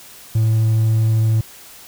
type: tone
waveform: triangle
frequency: 110.9 Hz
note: A2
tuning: 14 cents sharp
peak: -10 dBFS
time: 0.35-1.41 s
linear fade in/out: 5 ms
effects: tanh soft clip ceiling -6 dBFS + white hiss -41 dBFS RMS until 1.87 s